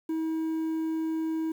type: tone with quantisation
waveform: triangle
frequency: 320.6 Hz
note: E4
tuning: 48 cents flat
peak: -25 dBFS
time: 0.09-1.52 s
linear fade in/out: 5 ms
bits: 9
effects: none